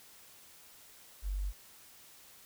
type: tone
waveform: sine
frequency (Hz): 48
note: G1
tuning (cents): -36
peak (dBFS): -32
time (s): 1.22-1.53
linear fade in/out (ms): 50
effects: white hiss -57 dBFS RMS until 2.45 s